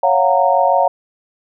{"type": "chord", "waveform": "sine", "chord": "Gb major seventh", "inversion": "second", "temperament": "just", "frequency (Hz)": [555, 693.7, 740, 925], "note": ["Db5", "F5", "Gb5", "Bb5"], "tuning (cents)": [2, -12, 0, -14], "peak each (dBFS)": -16, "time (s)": [0.03, 0.88], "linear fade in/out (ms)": 5, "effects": []}